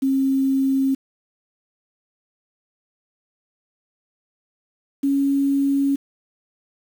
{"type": "tone pair in turn", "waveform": "sine", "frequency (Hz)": [269, 277.4], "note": ["C4", "C#4"], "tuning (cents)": [48, 1], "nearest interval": "minor second", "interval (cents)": 53, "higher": "second", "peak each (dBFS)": -16, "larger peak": "neither", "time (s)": [[0.02, 0.95], [5.03, 5.96]], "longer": "neither", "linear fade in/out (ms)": 10, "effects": ["7-bit"]}